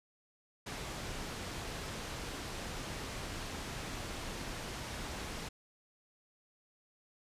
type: low-pass noise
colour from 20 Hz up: pink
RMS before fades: -42 dBFS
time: 0.66-5.49 s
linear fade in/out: 10 ms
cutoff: 7600 Hz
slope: 12 dB/octave
effects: resampled to 32000 Hz